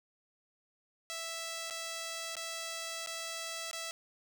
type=tone with dropouts; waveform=5% pulse; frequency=659.3 Hz; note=E5; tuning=in tune; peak=-27 dBFS; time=1.1-3.91 s; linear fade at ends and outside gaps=0 ms; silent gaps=1.7-1.707 / 2.354-2.367 / 3.062-3.072 / 3.712-3.731 s; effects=none